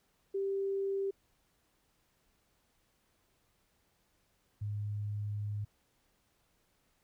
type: tone pair in turn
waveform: sine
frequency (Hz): 392 / 103.83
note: G4 / G#2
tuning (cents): 0 / 0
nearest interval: octave + major seventh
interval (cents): 2300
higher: first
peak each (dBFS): -31 / -34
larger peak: first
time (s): 0.34-1.11 / 4.61-5.65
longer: second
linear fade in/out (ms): 10
effects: pink hiss -74 dBFS RMS until 7.03 s